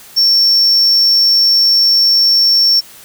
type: tone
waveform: triangle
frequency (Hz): 5450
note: F8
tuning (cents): -43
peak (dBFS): -6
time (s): 0.16-2.81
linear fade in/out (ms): 20
effects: white hiss -38 dBFS RMS until 3.04 s